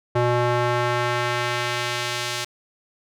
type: tone with band-pass filter sweep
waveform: square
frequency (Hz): 121.3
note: B2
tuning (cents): -31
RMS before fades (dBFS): -23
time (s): 0.15-2.45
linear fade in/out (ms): 10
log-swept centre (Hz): 670 to 4600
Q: 0.71
effects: none